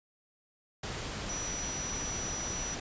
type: tone in noise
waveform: sine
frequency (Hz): 5880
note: F#8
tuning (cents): -12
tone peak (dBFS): -36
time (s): 1.29-2.75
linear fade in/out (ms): 5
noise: pink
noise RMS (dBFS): -38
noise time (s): 0.83-2.8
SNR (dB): -1
effects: resampled to 16000 Hz